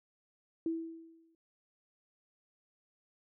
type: tone with exponential decay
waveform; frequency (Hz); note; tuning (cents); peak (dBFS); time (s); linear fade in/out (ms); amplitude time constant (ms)
sine; 328; E4; -9; -29; 0.66-1.35; 2; 150
effects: none